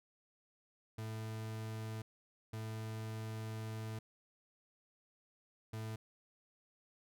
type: tone bursts at uneven times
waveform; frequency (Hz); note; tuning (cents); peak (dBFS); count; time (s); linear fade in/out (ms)
40% pulse; 110.1; A2; +2; -40; 3; 0.98-2.02 / 2.53-3.99 / 5.73-5.96; 5
effects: none